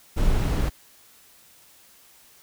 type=noise; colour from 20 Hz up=brown; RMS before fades=-21 dBFS; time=0.16-0.7 s; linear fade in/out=20 ms; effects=white hiss -54 dBFS RMS until 2.42 s